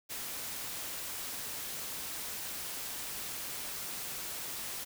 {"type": "noise", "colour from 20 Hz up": "white", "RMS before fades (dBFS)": -40, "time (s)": [0.09, 4.85], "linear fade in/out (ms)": 20, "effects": []}